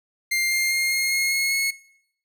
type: tone with pitch steps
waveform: sawtooth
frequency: 2100 / 2113 / 2127 / 2140 / 2154 / 2168 / 2182 Hz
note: C7 / C7 / C7 / C7 / C7 / C#7 / C#7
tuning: +6 / +16 / +28 / +38 / +50 / -39 / -28 cents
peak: -17 dBFS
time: 0.31-1.71 s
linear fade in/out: 10 ms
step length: 200 ms
effects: noise-tail reverb RT60 0.7 s tail -21 dB re dry